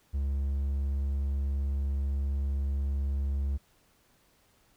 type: tone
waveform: triangle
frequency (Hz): 69.3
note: C#2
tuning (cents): 0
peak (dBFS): -25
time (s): 0.13-3.58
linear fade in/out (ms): 20
effects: pink hiss -66 dBFS RMS until 4.76 s

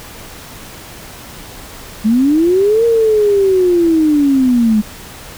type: linear two-way sweep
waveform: sine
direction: up then down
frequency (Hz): 207.7 to 467.6 to 207.7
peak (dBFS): -8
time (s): 2.04-4.82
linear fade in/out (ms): 20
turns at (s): 2.85
effects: pink hiss -33 dBFS RMS until 5.37 s

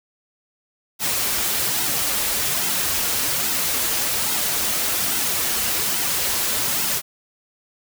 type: noise with flanger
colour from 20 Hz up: white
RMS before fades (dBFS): -22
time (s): 0.99-7.02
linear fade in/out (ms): 50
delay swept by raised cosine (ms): 1.7 to 7.5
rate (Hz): 1.2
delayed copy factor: -0.55
effects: none

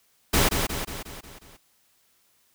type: noise with echo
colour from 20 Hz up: pink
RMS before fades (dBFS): -20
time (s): 0.33-0.49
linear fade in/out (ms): 10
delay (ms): 180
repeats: 6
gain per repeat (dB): -5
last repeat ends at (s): 1.57
effects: white hiss -65 dBFS RMS until 2.54 s

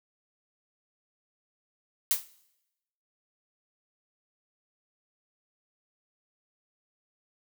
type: noise with exponential decay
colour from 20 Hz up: blue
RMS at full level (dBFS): -21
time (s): 2.11-2.27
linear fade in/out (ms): 0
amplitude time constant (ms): 34
effects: noise-tail reverb RT60 0.9 s tail -20 dB re dry

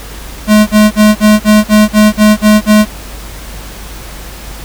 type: tone bursts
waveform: square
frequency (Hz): 212.4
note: G#3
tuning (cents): +39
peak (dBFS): -3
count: 10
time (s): 0.47-2.857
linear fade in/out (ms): 50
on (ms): 200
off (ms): 43
effects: added 50 Hz sine -26 dBFS peak until 4.64 s + pink hiss -29 dBFS RMS until 4.64 s

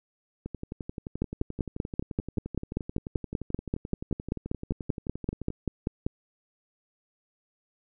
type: two click trains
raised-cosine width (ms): 3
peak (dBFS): -22 / -14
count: 59 / 26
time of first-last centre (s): 0.46-5.503 / 1.22-6.065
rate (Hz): 11.5 / 5.16
effects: none

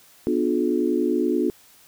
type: chord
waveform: sine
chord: B diminished seventh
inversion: none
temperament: just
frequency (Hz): 246.9 / 296.3 / 355.6 / 426.7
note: B3 / D4 / F4 / Ab4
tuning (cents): 0 / +15 / +31 / +47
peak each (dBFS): -25 / -24 / -23 / -27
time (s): 0.27-1.5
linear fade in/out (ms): 0
effects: white hiss -53 dBFS RMS until 1.87 s

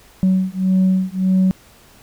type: beating tone pair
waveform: sine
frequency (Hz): 186.6 / 188.3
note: F#3 / F#3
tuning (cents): +15 / +31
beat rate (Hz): 1.7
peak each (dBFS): -15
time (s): 0.23-1.51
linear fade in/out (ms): 0
effects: tanh soft clip ceiling -9 dBFS + pink hiss -48 dBFS RMS until 2.02 s

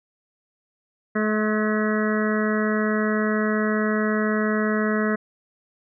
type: harmonic tone with a mistuned harmonic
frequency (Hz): 214.5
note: A3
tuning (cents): -44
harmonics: 1 / 2 / 3 / 5 / 6 / 7 / 8 / 9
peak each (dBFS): -22 / -26 / -30 / -34 / -32 / -33 / -32 / -32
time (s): 1.15-5.16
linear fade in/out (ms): 10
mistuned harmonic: 8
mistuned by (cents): -25
effects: none

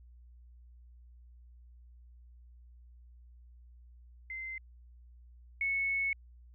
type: tone pair in turn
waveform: sine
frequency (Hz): 2074 / 2204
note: C7 / C#7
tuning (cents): -16 / -11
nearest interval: minor second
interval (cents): 105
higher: second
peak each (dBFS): -38 / -29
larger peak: second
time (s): 4.3-4.58 / 5.61-6.13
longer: second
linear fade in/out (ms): 2
effects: added 60 Hz sine -53 dBFS peak until 6.54 s

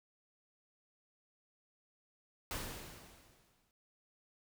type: noise with exponential decay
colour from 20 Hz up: pink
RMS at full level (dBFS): -39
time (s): 2.51-3.71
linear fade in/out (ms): 1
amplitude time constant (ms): 260
effects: none

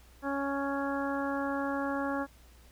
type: harmonic tone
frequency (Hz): 277.9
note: C#4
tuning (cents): +4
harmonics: 1 / 2 / 3 / 4 / 5 / 6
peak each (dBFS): -33 / -36 / -38 / -39 / -40 / -41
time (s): 0.22-2.27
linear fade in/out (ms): 50
effects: added 60 Hz sine -56 dBFS peak until 2.71 s + pink hiss -61 dBFS RMS until 2.71 s

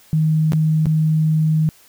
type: tone with dropouts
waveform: sine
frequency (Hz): 156.7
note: D#3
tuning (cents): +13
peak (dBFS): -13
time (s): 0.13-1.69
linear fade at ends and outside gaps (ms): 0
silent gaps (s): 0.521-0.533 / 0.857-0.867
effects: white hiss -50 dBFS RMS until 1.88 s

